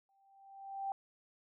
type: tone with exponential growth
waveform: sine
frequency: 784 Hz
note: G5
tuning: in tune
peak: -33 dBFS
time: 0.09-0.92 s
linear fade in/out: 1 ms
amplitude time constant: 180 ms
effects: none